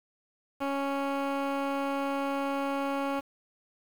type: tone with low-pass filter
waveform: 15% pulse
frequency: 277.2 Hz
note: C#4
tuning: in tune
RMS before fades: -31 dBFS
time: 0.6-3.21 s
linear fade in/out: 20 ms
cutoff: 2200 Hz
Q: 0.99
effects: 8-bit